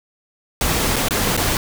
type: noise with dropouts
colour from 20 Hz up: pink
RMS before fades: -19 dBFS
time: 0.61-1.57 s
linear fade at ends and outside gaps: 1 ms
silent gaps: 0.96-0.964 / 1.085-1.108 / 1.367-1.375 s
effects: none